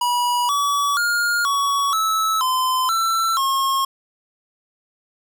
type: tone with pitch steps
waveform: square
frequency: 971 / 1140 / 1417 / 1123 / 1304 / 1027 / 1339 / 1081 Hz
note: B5 / C#6 / F6 / C#6 / E6 / C6 / E6 / C#6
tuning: -30 / +48 / +25 / +22 / -19 / -33 / +27 / -44 cents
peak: -18 dBFS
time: 0.01-3.85 s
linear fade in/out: 5 ms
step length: 480 ms
effects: none